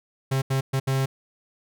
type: tone bursts at uneven times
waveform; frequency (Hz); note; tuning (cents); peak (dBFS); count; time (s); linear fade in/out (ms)
45% pulse; 133.9; C3; +40; -21; 4; 0.31-0.42 / 0.5-0.61 / 0.73-0.8 / 0.87-1.06; 10
effects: none

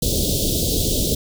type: band-stop noise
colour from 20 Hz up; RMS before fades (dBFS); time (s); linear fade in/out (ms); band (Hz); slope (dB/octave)
pink; -20; 0.02-1.15; 5; 580 to 3300; 48
effects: none

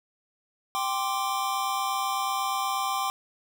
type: chord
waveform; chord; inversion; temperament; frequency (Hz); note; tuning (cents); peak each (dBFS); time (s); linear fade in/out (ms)
square; G suspended fourth; none; equal; 784 / 1046.5 / 1174.7; G5 / C6 / D6; 0 / 0 / 0; -31 / -31 / -32; 0.75-3.1; 0
effects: none

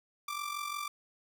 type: tone with amplitude modulation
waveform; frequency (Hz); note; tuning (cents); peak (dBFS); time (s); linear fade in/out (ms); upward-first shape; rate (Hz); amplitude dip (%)
sawtooth; 1175; D6; +1; -29; 0.28-0.88; 5; sine; 45.7; 65
effects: none

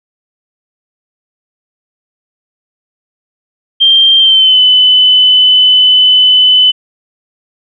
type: tone with pitch glide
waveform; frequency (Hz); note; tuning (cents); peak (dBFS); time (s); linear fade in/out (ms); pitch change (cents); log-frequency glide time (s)
sine; 3169 to 3014; G7 to F#7; +18 to +31; -3; 3.8-6.72; 20; -87; 4.18-4.6
effects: none

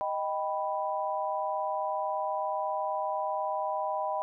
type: chord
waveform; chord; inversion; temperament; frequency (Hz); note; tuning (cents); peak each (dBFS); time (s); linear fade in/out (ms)
sine; Eb augmented; none; equal; 622.3 / 784 / 987.8; Eb5 / G5 / B5; 0 / 0 / 0; -33; 0.01-4.22; 0
effects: none

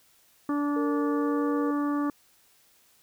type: harmonic tone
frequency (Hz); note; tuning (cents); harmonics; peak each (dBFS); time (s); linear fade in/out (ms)
290; D4; -22; 1 / 2 / 3 / 4 / 5 / 6; -25 / -39 / -40 / -34 / -45 / -47; 0.49-2.1; 2
type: tone with pitch glide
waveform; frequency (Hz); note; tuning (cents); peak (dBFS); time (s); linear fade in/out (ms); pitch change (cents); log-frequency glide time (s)
sine; 460 to 474.8; A#4 to A#4; -23 to +32; -30; 0.76-1.71; 5; +55; 1.12-1.5
effects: white hiss -62 dBFS RMS until 3.02 s

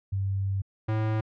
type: tone pair in turn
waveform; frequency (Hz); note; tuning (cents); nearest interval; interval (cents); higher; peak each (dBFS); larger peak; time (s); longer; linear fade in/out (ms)
sine / square; 97.5 / 109.22; G2 / A2; -9 / -12; major second; 197; second; -25; neither; 0.12-0.62 / 0.88-1.21; first; 10
effects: low-pass 2000 Hz 12 dB/octave

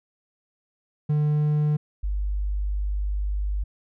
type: tone pair in turn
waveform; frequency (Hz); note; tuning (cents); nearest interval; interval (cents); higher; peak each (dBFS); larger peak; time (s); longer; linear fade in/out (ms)
triangle / sine; 149.9 / 50.02; D3 / G1; +36 / +36; octave + perfect fifth; 1900; first; -17 / -23; first; 1.09-1.77 / 2.03-3.64; second; 10
effects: none

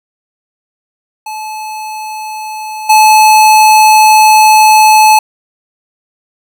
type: tone with level steps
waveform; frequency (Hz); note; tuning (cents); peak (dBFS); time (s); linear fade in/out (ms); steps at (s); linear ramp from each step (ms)
square; 863; A5; -34; -20 / -3; 1.26-5.19; 5; 2.89; 10
effects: none

